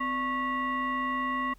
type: tone with frequency modulation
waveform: sine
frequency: 1101 Hz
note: C#6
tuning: 12 cents flat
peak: -27 dBFS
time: 0-1.54 s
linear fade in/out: 10 ms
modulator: 845 Hz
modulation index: 1
effects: added 42 Hz sine -53 dBFS peak until 1.58 s + pink hiss -65 dBFS RMS until 1.58 s